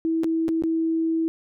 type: tone with dropouts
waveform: sine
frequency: 325.5 Hz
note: E4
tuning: 22 cents flat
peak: -20 dBFS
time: 0.05-1.28 s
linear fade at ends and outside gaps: 0 ms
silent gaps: 0.235-0.243 / 0.482-0.489 / 0.623-0.637 s
effects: none